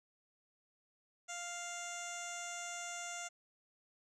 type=tone with low-pass filter; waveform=15% pulse; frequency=698.5 Hz; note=F5; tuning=in tune; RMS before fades=-44 dBFS; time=1.28-3.29 s; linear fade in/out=20 ms; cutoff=7000 Hz; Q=4.2; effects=none